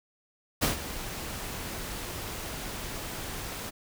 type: noise with ADSR envelope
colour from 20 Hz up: pink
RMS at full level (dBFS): -24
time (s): 0.61-3.71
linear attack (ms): 20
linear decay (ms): 130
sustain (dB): -13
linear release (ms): 25
effects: none